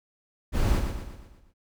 brown noise with echo, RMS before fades -22 dBFS, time 0.52-0.82 s, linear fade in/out 50 ms, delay 120 ms, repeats 6, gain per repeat -6 dB, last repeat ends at 1.54 s, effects none

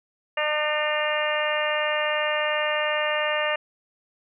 harmonic tone with a mistuned harmonic, 301.9 Hz, D4, 48 cents sharp, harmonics 2 / 3 / 4 / 5 / 6 / 7 / 8 / 9, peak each -26 / -33 / -31 / -37 / -28 / -34 / -34 / -30 dBFS, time 0.37-3.56 s, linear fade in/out 5 ms, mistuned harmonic 9, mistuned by +51 cents, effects none

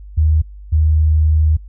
sine tone pair in turn, 77.78 / 77.78 Hz, D#2 / D#2, 0 / 0 cents, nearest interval unison, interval 0 cents, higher neither, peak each -10 dBFS, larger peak neither, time 0.17-0.42 / 0.72-1.57 s, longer second, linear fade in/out 10 ms, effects noise-tail reverb RT60 0.1 s tail -20 dB re dry + added 50 Hz sine -32 dBFS peak until 1.68 s

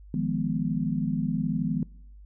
sine chord, F half-diminished seventh, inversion third, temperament equal, 155.56 / 174.61 / 207.7 / 246.9 Hz, Eb3 / F3 / Ab3 / Cb4, 0 / 0 / 0 / 0 cents, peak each -30 dBFS, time 0.14-1.83 s, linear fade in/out 2 ms, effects noise-tail reverb RT60 0.7 s tail -24 dB re dry + added 50 Hz sine -45 dBFS peak until 2.25 s

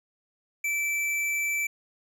triangle tone with hard clipping, 2324 Hz, D7, 19 cents flat, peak -27 dBFS, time 0.64-1.67 s, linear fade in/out 5 ms, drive 16 dB, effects none

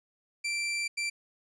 sawtooth tone bursts at uneven times, 2349 Hz, D7, in tune, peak -26 dBFS, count 2, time 0.44-0.88 / 0.97-1.1 s, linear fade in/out 10 ms, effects resampled to 22050 Hz

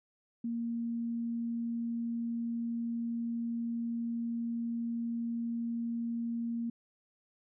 sine tone, 233.1 Hz, A#3, in tune, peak -32 dBFS, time 0.44-6.7 s, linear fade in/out 5 ms, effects none

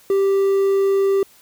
triangle tone with quantisation, 392 Hz, G4, in tune, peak -12 dBFS, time 0.1-1.23 s, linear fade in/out 2 ms, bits 7, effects white hiss -51 dBFS RMS until 1.41 s

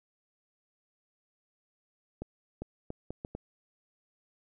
accelerating click train, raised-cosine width 2 ms, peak -24 dBFS, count 6, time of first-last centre 2.22-3.35 s, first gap 400 ms, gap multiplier 0.71, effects none

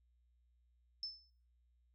sine tone with exponential decay, 5270 Hz, E8, 1 cent flat, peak -37 dBFS, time 1.03-1.3 s, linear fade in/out 1 ms, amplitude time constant 58 ms, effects noise-tail reverb RT60 0.4 s tail -17 dB re dry + added 60 Hz sine -70 dBFS peak until 1.94 s

